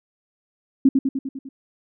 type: tone with echo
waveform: sine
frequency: 268 Hz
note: C4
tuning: 42 cents sharp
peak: -9 dBFS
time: 0.85-0.89 s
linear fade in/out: 5 ms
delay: 100 ms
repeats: 6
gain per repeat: -4 dB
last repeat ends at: 1.49 s
effects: none